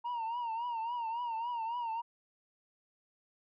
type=tone with vibrato; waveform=sine; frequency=932.3 Hz; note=A#5; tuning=in tune; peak=-31 dBFS; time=0.04-2.02 s; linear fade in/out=20 ms; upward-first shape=triangle; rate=3.6 Hz; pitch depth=100 cents each way; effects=tanh soft clip ceiling -33 dBFS